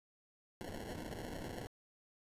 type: noise with sample-and-hold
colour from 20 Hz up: violet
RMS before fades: -45 dBFS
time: 0.61-1.67 s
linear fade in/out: 0 ms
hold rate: 1225 Hz
effects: resampled to 32000 Hz